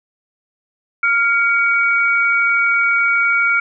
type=tone pair together; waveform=sine; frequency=1396.9 / 2256 Hz; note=F6 / C#7; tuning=0 / +30 cents; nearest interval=minor sixth; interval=830 cents; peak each=-15 dBFS; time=1.03-3.6 s; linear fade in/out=5 ms; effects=none